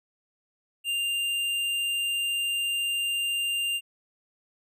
sine tone with hard clipping, 2794 Hz, F7, in tune, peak -27 dBFS, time 0.84-3.81 s, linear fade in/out 50 ms, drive 10 dB, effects none

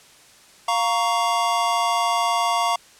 square chord, Bb minor, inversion second, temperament just, 699.2 / 932.3 / 1118.8 Hz, F5 / Bb5 / Db6, +2 / 0 / +16 cents, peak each -24 dBFS, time 0.68-2.76 s, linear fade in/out 5 ms, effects white hiss -50 dBFS RMS until 2.99 s + low-pass 9000 Hz 12 dB/octave

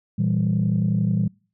sine chord, E diminished, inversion second, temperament equal, 116.54 / 164.81 / 196 Hz, Bb2 / E3 / G3, 0 / 0 / 0 cents, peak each -22 dBFS, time 0.18-1.28 s, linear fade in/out 10 ms, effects noise-tail reverb RT60 0.4 s tail -25 dB re dry + tanh soft clip ceiling -12 dBFS

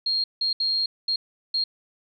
sine tone bursts at uneven times, 4235 Hz, C8, 20 cents sharp, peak -21 dBFS, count 5, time 0.06-0.24 / 0.41-0.53 / 0.6-0.86 / 1.08-1.16 / 1.54-1.64 s, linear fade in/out 5 ms, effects none

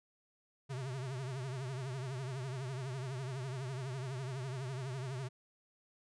square tone with vibrato, 130.81 Hz, C3, in tune, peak -39 dBFS, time 0.69-5.29 s, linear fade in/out 20 ms, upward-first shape triangle, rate 12 Hz, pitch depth 140 cents each way, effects resampled to 22050 Hz

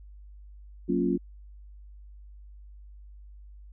sine chord, Gb major seventh, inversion none, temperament equal, 185 / 233.1 / 277.2 / 349.2 Hz, Gb3 / Bb3 / Db4 / F4, 0 / 0 / 0 / 0 cents, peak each -29 / -30 / -28 / -28 dBFS, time 0.88-1.18 s, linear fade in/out 20 ms, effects added 50 Hz sine -45 dBFS peak until 3.72 s

